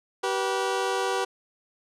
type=tone pair together; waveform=20% pulse; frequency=385.8 / 486.1 Hz; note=G4 / B4; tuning=-28 / -28 cents; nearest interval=major third; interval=400 cents; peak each=-22 / -23 dBFS; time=0.23-1.25 s; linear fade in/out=10 ms; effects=low-pass 9000 Hz 12 dB/octave